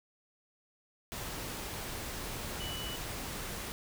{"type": "tone in noise", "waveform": "sine", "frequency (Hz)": 2960, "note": "F#7", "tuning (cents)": 0, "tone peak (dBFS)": -41, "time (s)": [2.6, 2.96], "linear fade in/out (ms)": 0, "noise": "pink", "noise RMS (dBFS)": -40, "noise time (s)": [1.12, 3.72], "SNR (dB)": -4, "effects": []}